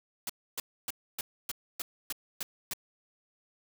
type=noise bursts; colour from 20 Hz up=white; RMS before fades=-35 dBFS; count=9; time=0.27-2.735 s; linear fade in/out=2 ms; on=25 ms; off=280 ms; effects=none